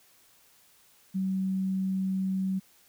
sine tone, 190 Hz, F#3, 46 cents sharp, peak -26 dBFS, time 1.14-2.6 s, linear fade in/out 20 ms, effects white hiss -61 dBFS RMS until 2.88 s

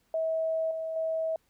sine tone with level steps, 645 Hz, E5, 38 cents flat, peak -26 / -31 / -27 dBFS, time 0.14-1.36 s, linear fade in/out 2 ms, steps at 0.71 / 0.96 s, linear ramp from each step 2 ms, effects pink hiss -71 dBFS RMS until 1.49 s

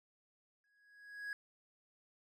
triangle tone with exponential growth, 1661.2 Hz, G#6, in tune, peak -36 dBFS, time 0.64-1.33 s, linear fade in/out 1 ms, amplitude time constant 150 ms, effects none

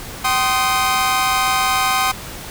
sawtooth chord, C minor, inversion second, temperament equal with one note detuned, 768.3 / 1046.5 / 1244.5 Hz, G5 / C6 / Eb6, -35 / 0 / 0 cents, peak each -16 dBFS, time 0.24-2.12 s, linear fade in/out 10 ms, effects pink hiss -32 dBFS RMS until 2.5 s

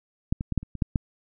clicks, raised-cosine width 5 ms, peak -10 / -17 / -15 / -9 / -25 / -23 / -9 / -10 dBFS, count 8, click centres 0.325 / 0.409 / 0.523 / 0.577 / 0.63 / 0.753 / 0.822 / 0.958 s, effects none

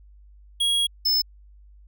square tone pair in turn, 3300 / 5238 Hz, G#7 / E8, -12 / -12 cents, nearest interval minor sixth, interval 800 cents, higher second, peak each -20 / -19 dBFS, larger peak second, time 0.6-0.87 / 1.05-1.22 s, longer first, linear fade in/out 10 ms, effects added 50 Hz sine -47 dBFS peak until 1.87 s

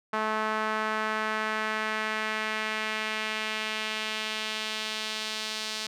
sawtooth tone with band-pass filter sweep, 216.8 Hz, A3, 25 cents flat, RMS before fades -31 dBFS, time 0.13-5.87 s, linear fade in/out 5 ms, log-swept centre 1200 to 4400 Hz, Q 1.5, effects none

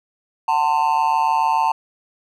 triangle tone with amplitude modulation, 894 Hz, A5, 27 cents sharp, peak -9 dBFS, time 0.48-1.72 s, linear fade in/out 5 ms, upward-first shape sine, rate 147 Hz, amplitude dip 95%, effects none

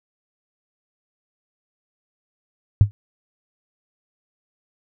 sine tone with exponential decay, 102.4 Hz, G#2, 24 cents flat, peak -4 dBFS, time 2.81-2.91 s, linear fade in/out 0 ms, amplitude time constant 21 ms, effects none

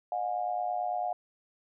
sine tone with amplitude modulation, 720 Hz, F#5, 47 cents flat, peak -25 dBFS, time 0.12-1.13 s, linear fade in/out 2 ms, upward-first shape sine, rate 109 Hz, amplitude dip 85%, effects none

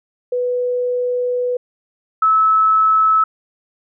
sine tone pair in turn, 493.9 / 1300.4 Hz, B4 / E6, 0 / -24 cents, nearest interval octave + perfect fourth, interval 1676 cents, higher second, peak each -16 / -10 dBFS, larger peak second, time 0.32-1.57 / 2.22-3.24 s, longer first, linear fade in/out 5 ms, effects none

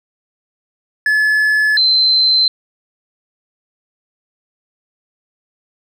triangle / sine tone pair in turn, 1718 / 4086 Hz, A6 / C8, -42 / -42 cents, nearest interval octave + minor third, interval 1500 cents, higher second, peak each -9 dBFS, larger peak neither, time 1.06-1.77 / 1.77-2.48 s, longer neither, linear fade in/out 2 ms, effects none

